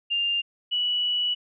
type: tone pair in turn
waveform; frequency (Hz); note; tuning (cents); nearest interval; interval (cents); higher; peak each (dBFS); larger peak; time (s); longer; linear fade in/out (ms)
sine; 2800 / 2945; F7 / F#7; +4 / -9; minor second; 87; second; -22; neither; 0.1-0.42 / 0.71-1.35; second; 20
effects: none